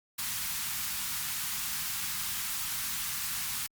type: band-stop noise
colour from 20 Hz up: white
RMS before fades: -34 dBFS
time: 0.18-3.67 s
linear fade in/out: 10 ms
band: 220 to 940 Hz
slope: 24 dB/octave
effects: Opus 48 kbps